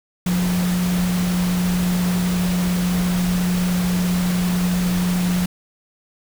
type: tone in noise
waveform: sine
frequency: 179.2 Hz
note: F3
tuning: 45 cents sharp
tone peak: -17 dBFS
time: 0.26-5.46 s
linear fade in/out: 5 ms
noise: pink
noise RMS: -28 dBFS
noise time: 0.26-5.46 s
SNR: +8 dB
effects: none